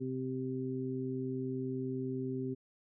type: harmonic tone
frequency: 130 Hz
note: C3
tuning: 11 cents flat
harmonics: 1 / 2 / 3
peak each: -40 / -37 / -39 dBFS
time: 0-2.55 s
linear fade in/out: 20 ms
effects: none